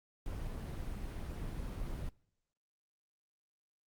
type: noise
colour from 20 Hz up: brown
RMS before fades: -40 dBFS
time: 0.26-2.09 s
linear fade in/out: 2 ms
effects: noise-tail reverb RT60 0.8 s tail -26 dB re dry + Opus 24 kbps